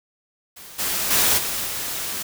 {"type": "noise with level steps", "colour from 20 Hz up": "white", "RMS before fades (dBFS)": [-41, -24, -18, -26, -28], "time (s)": [0.56, 2.23], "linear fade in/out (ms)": 10, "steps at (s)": [0.78, 1.1, 1.37, 1.65], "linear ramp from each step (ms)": 20, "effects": []}